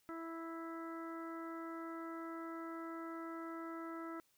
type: harmonic tone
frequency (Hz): 329.6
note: E4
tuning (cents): 0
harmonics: 1 / 2 / 3 / 4 / 5 / 6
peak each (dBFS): -45 / -53 / -55 / -49 / -60 / -59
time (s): 0.09-4.2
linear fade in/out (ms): 0
effects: white hiss -75 dBFS RMS until 4.37 s